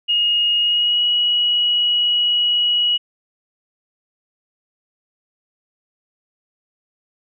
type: tone with pitch glide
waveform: sine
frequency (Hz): 2866 to 2914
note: F7 to F#7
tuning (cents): +44 to -27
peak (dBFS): -14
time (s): 0.08-2.98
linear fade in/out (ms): 20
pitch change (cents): +29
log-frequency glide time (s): 0.58-1.02
effects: none